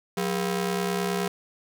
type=ring-modulated tone; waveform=sawtooth; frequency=293.7 Hz; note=D4; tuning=in tune; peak=-18 dBFS; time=0.17-1.28 s; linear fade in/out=5 ms; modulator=112 Hz; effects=none